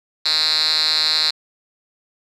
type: tone with band-pass filter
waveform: 5% pulse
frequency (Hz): 155.56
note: D#3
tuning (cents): 0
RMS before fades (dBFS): -18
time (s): 0.25-1.31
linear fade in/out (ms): 10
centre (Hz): 4100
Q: 8.2
effects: none